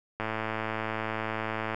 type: click train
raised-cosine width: 0.5 ms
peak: -16 dBFS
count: 171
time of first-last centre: 0.2-1.745 s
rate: 110 Hz
effects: none